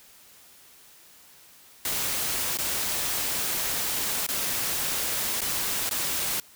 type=noise with dropouts; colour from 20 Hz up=white; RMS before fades=-28 dBFS; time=1.85-6.4 s; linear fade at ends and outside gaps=2 ms; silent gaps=2.573-2.586 / 4.266-4.287 / 5.407-5.416 / 5.893-5.91 s; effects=white hiss -53 dBFS RMS until 6.55 s